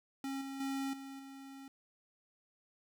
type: tone with level steps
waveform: square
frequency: 271.7 Hz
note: C#4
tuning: 35 cents flat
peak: -38 / -42 / -36 / -46 / -49 dBFS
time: 0.24-1.68 s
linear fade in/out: 2 ms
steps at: 0.41 / 0.6 / 0.93 / 1.19 s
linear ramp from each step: 5 ms
effects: 13-bit